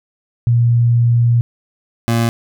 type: tone pair in turn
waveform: sine / 25% pulse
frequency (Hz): 118.6 / 115.89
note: A#2 / A#2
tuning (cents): +30 / -10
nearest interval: unison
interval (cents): 40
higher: first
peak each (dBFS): -9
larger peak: neither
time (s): 0.47-1.41 / 2.08-2.29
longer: first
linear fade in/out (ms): 0
effects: none